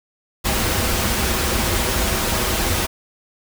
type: noise with comb filter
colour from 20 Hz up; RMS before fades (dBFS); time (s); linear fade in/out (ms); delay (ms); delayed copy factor
pink; -20; 0.44-2.87; 20; 6.9; -0.5
effects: none